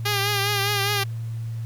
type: tone with vibrato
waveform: 5% pulse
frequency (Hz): 404.2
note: G#4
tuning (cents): -47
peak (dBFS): -10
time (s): 0.05-1.04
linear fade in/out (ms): 10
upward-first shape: triangle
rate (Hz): 4.9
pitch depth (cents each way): 57
effects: added 114 Hz sine -27 dBFS peak until 1.65 s + pink hiss -52 dBFS RMS until 1.65 s